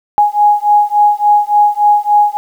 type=beating tone pair; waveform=sine; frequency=829 / 832.5 Hz; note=G#5 / G#5; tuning=-3 / +4 cents; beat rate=3.5 Hz; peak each=-10 dBFS; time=0.18-2.37 s; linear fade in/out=0 ms; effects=7-bit